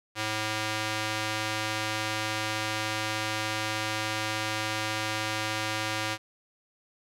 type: tone with band-pass filter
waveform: square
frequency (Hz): 108.3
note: A2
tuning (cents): -27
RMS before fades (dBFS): -31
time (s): 0.15-6.18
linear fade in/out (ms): 50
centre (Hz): 3000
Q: 0.56
effects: none